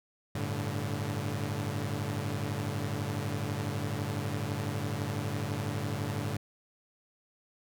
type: chord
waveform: sawtooth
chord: G suspended second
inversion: none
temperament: equal with one note detuned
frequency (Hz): 98 / 110 / 144.06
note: G2 / A2 / D3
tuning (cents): 0 / 0 / -33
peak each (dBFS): -32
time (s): 0.35-6.37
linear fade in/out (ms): 5
effects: none